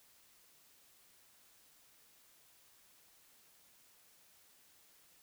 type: silence
effects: white hiss -66 dBFS RMS until 5.22 s